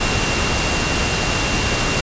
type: tone in noise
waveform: sine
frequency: 2758 Hz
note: F7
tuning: 22 cents flat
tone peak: -26 dBFS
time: 0-2.01 s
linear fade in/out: 10 ms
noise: pink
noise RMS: -19 dBFS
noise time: 0-2.01 s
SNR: -10 dB
effects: resampled to 16000 Hz